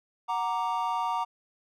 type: chord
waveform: triangle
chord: Gb augmented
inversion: none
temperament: equal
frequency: 740 / 932.3 / 1174.7 Hz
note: Gb5 / Bb5 / D6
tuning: 0 / 0 / 0 cents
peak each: -31 / -27 / -31 dBFS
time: 0.28-1.25 s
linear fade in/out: 20 ms
effects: none